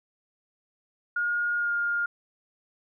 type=tone with pitch glide; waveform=sine; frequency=1428 to 1412.4 Hz; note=F6 to F6; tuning=+38 to +19 cents; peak=-24 dBFS; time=1.16-2.06 s; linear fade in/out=5 ms; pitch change=-19 cents; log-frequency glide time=1.57-1.72 s; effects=none